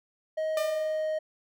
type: tone with pitch glide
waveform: triangle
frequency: 629 to 623.9 Hz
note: D#5 to D#5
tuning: +19 to +5 cents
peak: -25 dBFS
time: 0.37-1.19 s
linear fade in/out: 10 ms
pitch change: -14 cents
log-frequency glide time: 0.66-0.77 s
type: tone with exponential decay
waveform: sawtooth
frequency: 602 Hz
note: D5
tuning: 43 cents sharp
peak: -24 dBFS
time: 0.57-1.17 s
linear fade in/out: 2 ms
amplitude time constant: 130 ms
effects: none